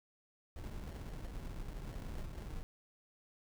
brown noise with sample-and-hold, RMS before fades -44 dBFS, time 0.56-2.63 s, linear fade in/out 0 ms, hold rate 1225 Hz, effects none

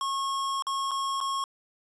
square tone with dropouts, 1090 Hz, C#6, 29 cents flat, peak -28 dBFS, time 0.01-1.44 s, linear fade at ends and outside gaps 1 ms, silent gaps 0.623-0.668 / 0.91-0.915 / 1.204-1.211 s, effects resampled to 22050 Hz

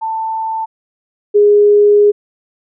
sine tone pair in turn, 889 / 413.1 Hz, A5 / G#4, +18 / -9 cents, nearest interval octave + minor second, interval 1327 cents, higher first, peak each -16 / -5 dBFS, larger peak second, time 0.01-0.66 / 1.34-2.12 s, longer second, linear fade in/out 20 ms, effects none

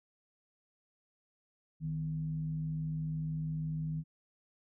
sine tone with frequency modulation, 156.3 Hz, D#3, 8 cents sharp, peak -33 dBFS, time 1.8-4.04 s, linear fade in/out 50 ms, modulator 93.9 Hz, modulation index 0.33, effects none

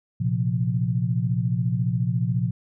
sine chord, Bb suspended second, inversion none, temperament equal, 116.54 / 130.81 / 174.61 Hz, Bb2 / C3 / F3, 0 / 0 / 0 cents, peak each -24 / -25 / -26 dBFS, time 0.2-2.51 s, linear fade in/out 10 ms, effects none

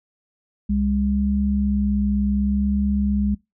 sine tone pair together, 67.6 / 203.5 Hz, C#2 / G#3, -43 / -35 cents, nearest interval octave + perfect fifth, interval 1908 cents, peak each -23 / -19 dBFS, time 0.69-3.35 s, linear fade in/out 10 ms, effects noise-tail reverb RT60 0.2 s tail -23 dB re dry

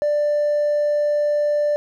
triangle tone with hard clipping, 590 Hz, D5, 8 cents sharp, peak -16 dBFS, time 0.02-1.76 s, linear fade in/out 0 ms, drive 2 dB, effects none

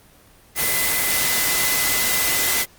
sine tone in noise, 2021 Hz, B6, 39 cents sharp, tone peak -26 dBFS, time 0.55-2.66 s, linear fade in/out 50 ms, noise white, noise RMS -20 dBFS, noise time 0.55-2.66 s, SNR -9 dB, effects pink hiss -51 dBFS RMS until 2.78 s + Opus 24 kbps

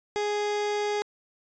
30% pulse tone, 415.3 Hz, G#4, in tune, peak -23 dBFS, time 0.16-1.02 s, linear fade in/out 0 ms, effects resampled to 16000 Hz

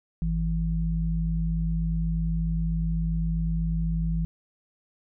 sine tone pair together, 51.66 / 164 Hz, G#1 / E3, -8 / -9 cents, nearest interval octave + minor sixth, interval 1999 cents, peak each -26 dBFS, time 0.22-4.25 s, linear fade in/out 0 ms, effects none

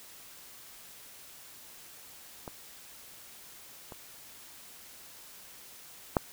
clicks, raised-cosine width 1 ms, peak -25 / -29 / -9 dBFS, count 3, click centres 2.478 / 3.922 / 6.168 s, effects white hiss -51 dBFS RMS until 6.32 s

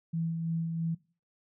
sine tone with tremolo, 164.81 Hz, E3, in tune, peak -28 dBFS, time 0.13-0.95 s, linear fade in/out 10 ms, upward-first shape sine, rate 3 Hz, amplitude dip 35%, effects noise-tail reverb RT60 0.4 s tail -21 dB re dry

